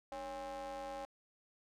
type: ring-modulated tone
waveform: square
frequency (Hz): 127.4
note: C3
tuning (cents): -46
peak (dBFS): -40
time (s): 0.12-1.05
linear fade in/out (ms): 0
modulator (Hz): 682
effects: low-pass 9000 Hz 12 dB/octave + 13-bit